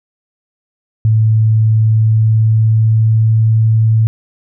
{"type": "tone with pitch glide", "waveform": "sine", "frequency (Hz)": [110, 111.09], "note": ["A2", "A2"], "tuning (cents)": [0, 17], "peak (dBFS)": -7, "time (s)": [1.05, 4.07], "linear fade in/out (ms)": 0, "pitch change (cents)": 17, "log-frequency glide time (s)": [1.82, 3.44], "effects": []}